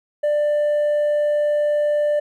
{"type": "tone with hard clipping", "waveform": "triangle", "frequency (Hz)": 592, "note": "D5", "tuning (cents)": 14, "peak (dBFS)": -15, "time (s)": [0.23, 2.2], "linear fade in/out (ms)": 10, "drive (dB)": 1, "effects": []}